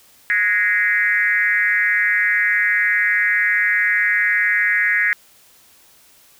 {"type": "tone with frequency modulation", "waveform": "sine", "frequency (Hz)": 1864.7, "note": "A#6", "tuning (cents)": 0, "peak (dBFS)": -14, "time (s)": [0.3, 5.13], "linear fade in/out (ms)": 0, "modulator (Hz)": 202, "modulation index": 1.4, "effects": ["white hiss -51 dBFS RMS until 6.39 s"]}